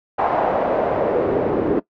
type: noise with band-pass filter sweep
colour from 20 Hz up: pink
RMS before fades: -19 dBFS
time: 0.18-1.8 s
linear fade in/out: 10 ms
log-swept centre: 800 to 350 Hz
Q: 2.8
effects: noise-tail reverb RT60 0.1 s tail -19 dB re dry + low-pass 2000 Hz 12 dB/octave